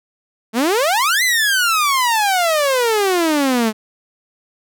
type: exponential two-way sweep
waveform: sawtooth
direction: up then down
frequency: 211.2 to 2073 to 211.2 Hz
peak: -10 dBFS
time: 0.53-3.73 s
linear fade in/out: 50 ms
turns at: 1.23 s
effects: none